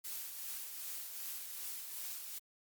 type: noise with tremolo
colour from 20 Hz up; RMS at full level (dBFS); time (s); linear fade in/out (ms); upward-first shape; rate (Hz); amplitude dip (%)
blue; -42; 0.04-2.39; 10; triangle; 2.6; 45
effects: Opus 48 kbps